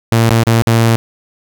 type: tone with dropouts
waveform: sawtooth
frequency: 114.6 Hz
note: A#2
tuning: 29 cents flat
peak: -4 dBFS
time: 0.12-0.96 s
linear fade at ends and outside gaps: 0 ms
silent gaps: 0.293-0.307 / 0.436-0.468 / 0.621-0.671 s
effects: none